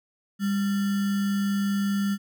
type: tone with sample-and-hold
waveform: sine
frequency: 200 Hz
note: G3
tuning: 35 cents sharp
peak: -22 dBFS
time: 0.39-2.18 s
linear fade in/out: 50 ms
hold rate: 1575 Hz
effects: none